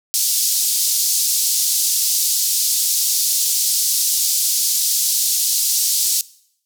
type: band-pass noise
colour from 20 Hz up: pink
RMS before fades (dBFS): -18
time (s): 0.14-6.21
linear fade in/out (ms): 0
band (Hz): 4700 to 16000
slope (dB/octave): 24
effects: noise-tail reverb RT60 0.7 s tail -21 dB re dry